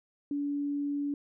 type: tone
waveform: sine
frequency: 286.6 Hz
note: D4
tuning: 42 cents flat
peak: -29 dBFS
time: 0.31-1.14 s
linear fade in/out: 2 ms
effects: none